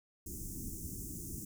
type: band-stop noise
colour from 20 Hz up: pink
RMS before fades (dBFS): -43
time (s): 0.26-1.45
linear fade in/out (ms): 5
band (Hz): 360 to 6200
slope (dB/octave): 48
effects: none